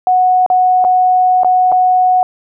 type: tone with dropouts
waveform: sine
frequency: 736 Hz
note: F#5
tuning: 9 cents flat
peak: -7 dBFS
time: 0.07-2.23 s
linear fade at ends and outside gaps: 1 ms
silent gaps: 0.463-0.501 / 0.842-0.848 / 1.434-1.446 / 1.718-1.723 s
effects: none